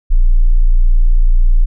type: tone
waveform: sine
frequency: 29.14 Hz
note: A#0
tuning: in tune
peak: -5 dBFS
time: 0.1-1.66 s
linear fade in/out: 20 ms
effects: none